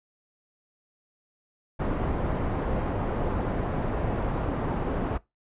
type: low-pass noise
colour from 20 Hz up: pink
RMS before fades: -28 dBFS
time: 1.79-5.18 s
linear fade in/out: 10 ms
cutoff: 960 Hz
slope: 12 dB/octave
effects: noise-tail reverb RT60 0.2 s tail -21 dB re dry + resampled to 8000 Hz